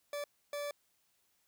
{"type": "tone bursts at uneven times", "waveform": "40% pulse", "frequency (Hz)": 580, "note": "D5", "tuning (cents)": -22, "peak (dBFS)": -36, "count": 2, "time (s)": [[0.13, 0.24], [0.53, 0.71]], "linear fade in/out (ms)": 2, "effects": ["white hiss -75 dBFS RMS until 1.47 s"]}